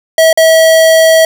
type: tone with dropouts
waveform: square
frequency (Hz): 646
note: E5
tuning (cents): -35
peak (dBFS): -4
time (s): 0.18-1.25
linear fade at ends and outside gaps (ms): 2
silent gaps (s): 0.329-0.374
effects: none